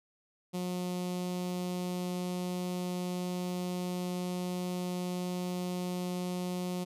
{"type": "tone with notch filter", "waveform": "sawtooth", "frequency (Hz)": 179.9, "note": "F#3", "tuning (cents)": -48, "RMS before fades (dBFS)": -35, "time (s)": [0.53, 6.85], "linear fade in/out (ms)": 20, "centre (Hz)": 1600, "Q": 0.98, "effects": ["resampled to 32000 Hz"]}